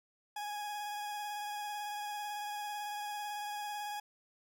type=tone with vibrato; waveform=40% pulse; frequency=831 Hz; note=G#5; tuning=1 cent sharp; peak=-37 dBFS; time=0.36-4 s; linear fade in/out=5 ms; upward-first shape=sine; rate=18 Hz; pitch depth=18 cents each way; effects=none